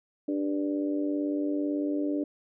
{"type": "harmonic tone", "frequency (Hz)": 98, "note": "G2", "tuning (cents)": 0, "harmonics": [3, 4, 5, 6], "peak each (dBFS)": [-27, -36, -39, -37], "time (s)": [0.28, 2.24], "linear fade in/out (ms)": 5, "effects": []}